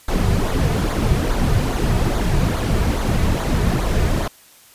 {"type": "noise with flanger", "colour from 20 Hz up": "brown", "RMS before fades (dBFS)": -18, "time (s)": [0.08, 4.28], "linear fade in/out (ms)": 5, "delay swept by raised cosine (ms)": [0.36, 3.76], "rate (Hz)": 2.4, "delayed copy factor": -0.55, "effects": ["white hiss -48 dBFS RMS until 4.74 s", "resampled to 32000 Hz"]}